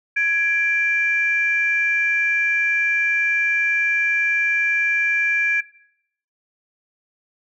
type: tone pair together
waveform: sine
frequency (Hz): 1666 / 2356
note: G#6 / D7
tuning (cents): +5 / +5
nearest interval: tritone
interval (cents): 600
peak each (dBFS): -19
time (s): 0.16-5.61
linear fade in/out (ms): 10
effects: noise-tail reverb RT60 0.7 s tail -18 dB re dry + tanh soft clip ceiling -9 dBFS